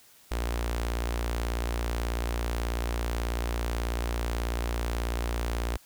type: tone with notch filter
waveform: sawtooth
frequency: 58.3 Hz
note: A#1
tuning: 1 cent sharp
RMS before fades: -30 dBFS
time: 0.31-5.77 s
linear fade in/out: 5 ms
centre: 150 Hz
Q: 0.62
effects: white hiss -57 dBFS RMS until 5.85 s